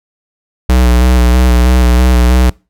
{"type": "tone with vibrato", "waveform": "square", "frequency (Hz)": 61.74, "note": "B1", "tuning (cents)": 0, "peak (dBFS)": -6, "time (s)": [0.69, 2.5], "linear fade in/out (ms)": 5, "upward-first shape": "square", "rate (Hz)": 3.1, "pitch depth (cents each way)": 29, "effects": ["noise-tail reverb RT60 0.3 s tail -25 dB re dry"]}